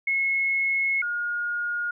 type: tone pair in turn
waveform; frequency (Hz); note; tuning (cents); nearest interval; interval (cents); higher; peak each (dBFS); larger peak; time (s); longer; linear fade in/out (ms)
sine; 2177 / 1429.7; C#7 / F6; -32 / +40; perfect fifth; 728; first; -21 / -25; first; 0.07-1.02 / 1.02-1.91; first; 5
effects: none